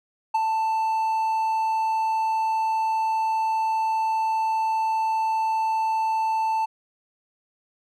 triangle tone with ADSR envelope, 885 Hz, A5, 10 cents sharp, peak -15 dBFS, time 0.34-6.66 s, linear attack 10 ms, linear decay 24 ms, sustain -4 dB, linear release 15 ms, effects none

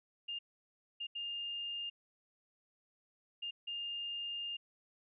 sine tone bursts at uneven times, 2815 Hz, F7, 13 cents sharp, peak -38 dBFS, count 5, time 0.28-0.39 / 1-1.07 / 1.15-1.9 / 3.42-3.51 / 3.67-4.57 s, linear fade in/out 10 ms, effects none

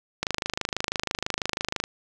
click train, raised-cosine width 0.2 ms, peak -8 dBFS, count 43, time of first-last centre 0.23-1.839 s, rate 26.1 Hz, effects none

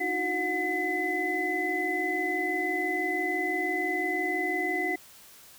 sine tone cluster, 300.6 / 320.6 / 366.6 / 726 / 2017 Hz, D4 / E4 / F#4 / F#5 / B6, +40 / -48 / -16 / -33 / +36 cents, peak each -37 / -36 / -33 / -33 / -29 dBFS, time 0-4.96 s, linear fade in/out 10 ms, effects white hiss -52 dBFS RMS until 5.58 s

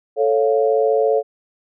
sine chord, A augmented, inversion none, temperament equal, 440 / 554.4 / 698.5 Hz, A4 / C#5 / E#5, 0 / 0 / 0 cents, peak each -16 / -18 / -22 dBFS, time 0.16-1.23 s, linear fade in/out 50 ms, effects none

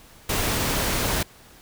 pink noise, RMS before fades -24 dBFS, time 0.29-1.23 s, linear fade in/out 5 ms, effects pink hiss -50 dBFS RMS until 1.61 s

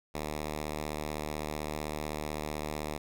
5% pulse tone, 75.8 Hz, D#2, 45 cents flat, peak -23 dBFS, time 0.14-2.98 s, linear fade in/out 10 ms, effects none

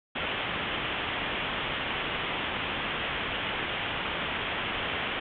white low-pass noise, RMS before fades -32 dBFS, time 0.15-5.2 s, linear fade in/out 10 ms, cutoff 3400 Hz, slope 96 dB/octave, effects none

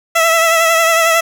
15% pulse tone with vibrato, 659.3 Hz, E5, in tune, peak -3 dBFS, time 0.15-1.21 s, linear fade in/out 10 ms, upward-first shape triangle, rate 11 Hz, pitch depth 40 cents each way, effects none

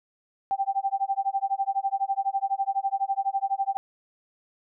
sine tone with tremolo, 784 Hz, G5, in tune, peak -20 dBFS, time 0.51-3.77 s, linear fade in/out 0 ms, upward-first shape sine, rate 12 Hz, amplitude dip 100%, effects none

